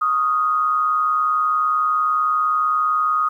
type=tone with amplitude modulation; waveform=sine; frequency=1244.5 Hz; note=D#6; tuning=in tune; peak=-13 dBFS; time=0.01-3.29 s; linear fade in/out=10 ms; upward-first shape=sine; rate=140 Hz; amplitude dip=60%; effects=9-bit